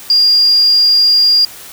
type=tone; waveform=sine; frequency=4816 Hz; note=D8; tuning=43 cents sharp; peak=-6 dBFS; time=0.1-1.45 s; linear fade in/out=2 ms; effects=white hiss -33 dBFS RMS until 1.72 s